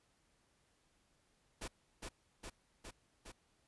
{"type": "noise with echo", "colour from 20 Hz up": "pink", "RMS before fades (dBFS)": -44, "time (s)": [1.61, 1.68], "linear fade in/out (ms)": 10, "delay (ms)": 410, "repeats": 4, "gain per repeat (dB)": -2, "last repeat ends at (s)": 3.32, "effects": ["pink hiss -75 dBFS RMS until 3.67 s", "resampled to 24000 Hz"]}